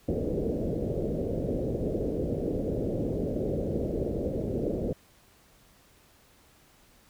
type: low-pass noise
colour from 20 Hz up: white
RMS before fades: -30 dBFS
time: 0.08-4.93 s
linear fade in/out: 5 ms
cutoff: 550 Hz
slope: 48 dB/octave
effects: pink hiss -60 dBFS RMS until 7.09 s